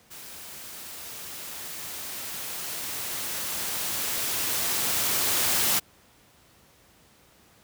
white noise with level ramp, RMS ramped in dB -43 to -23 dBFS, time 0.1-5.8 s, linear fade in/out 20 ms, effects pink hiss -58 dBFS RMS until 7.63 s + high-pass 60 Hz 12 dB/octave

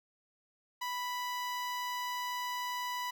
sawtooth tone with notch filter, 987.8 Hz, B5, in tune, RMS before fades -37 dBFS, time 0.81-3.11 s, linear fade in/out 10 ms, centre 9300 Hz, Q 1.7, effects none

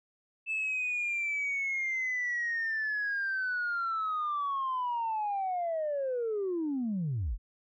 sine linear sweep, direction down, 2637 to 34.65 Hz, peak -28 dBFS, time 0.46-7.38 s, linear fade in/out 50 ms, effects tanh soft clip ceiling -26 dBFS

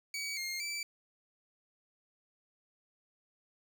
20% pulse tone with pitch steps, 2271 / 2127 / 2323 Hz, C#7 / C7 / D7, +41 / +28 / -20 cents, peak -31 dBFS, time 0.14-0.83 s, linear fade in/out 2 ms, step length 230 ms, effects none

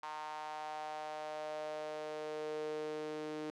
sawtooth tone with high-pass filter sweep, 153.3 Hz, D#3, 25 cents flat, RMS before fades -42 dBFS, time 0.03-3.5 s, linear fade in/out 0 ms, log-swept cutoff 940 to 360 Hz, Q 5, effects low-pass 6000 Hz 12 dB/octave

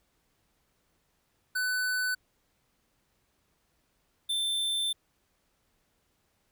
square tone pair in turn, 1500 / 3552 Hz, F#6 / A7, +23 / +16 cents, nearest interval octave + minor third, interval 1493 cents, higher second, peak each -28 dBFS, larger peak neither, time 1.55-2.15 / 4.29-4.93 s, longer second, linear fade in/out 10 ms, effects pink hiss -73 dBFS RMS until 6.51 s

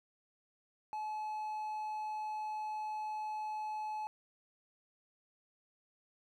triangle tone, 857 Hz, A5, 46 cents flat, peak -35 dBFS, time 0.93-4.07 s, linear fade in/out 0 ms, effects none

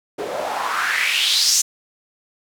white noise with band-pass filter sweep, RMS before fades -20 dBFS, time 0.18-1.62 s, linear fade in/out 10 ms, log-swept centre 400 to 6800 Hz, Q 3.8, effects none

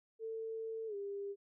sine tone with pitch glide, 447.1 to 400.6 Hz, A4 to G4, +28 to +38 cents, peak -39 dBFS, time 0.19-1.36 s, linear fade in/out 50 ms, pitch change -190 cents, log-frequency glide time 0.87-0.95 s, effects none

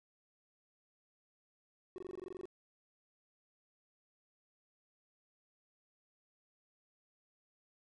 triangle tone bursts, 370 Hz, F#4, in tune, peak -40 dBFS, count 12, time 1.96-2.455 s, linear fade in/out 0 ms, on 22 ms, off 21 ms, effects resampled to 24000 Hz

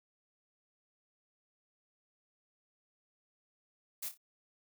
blue noise with echo, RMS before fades -39 dBFS, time 4.02-4.09 s, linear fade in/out 10 ms, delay 29 ms, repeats 3, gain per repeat -9 dB, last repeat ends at 4.177 s, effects none

